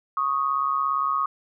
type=tone pair together; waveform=sine; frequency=1107.1 / 1244.5 Hz; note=C#6 / D#6; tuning=-3 / 0 cents; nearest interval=major second; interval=203 cents; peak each=-24 dBFS; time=0.17-1.26 s; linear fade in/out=2 ms; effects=none